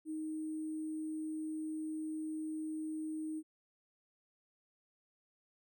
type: tone with sample-and-hold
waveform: sine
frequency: 312.2 Hz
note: D#4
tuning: 6 cents sharp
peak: -37 dBFS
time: 0.05-3.43 s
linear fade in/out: 50 ms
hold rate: 8820 Hz
effects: none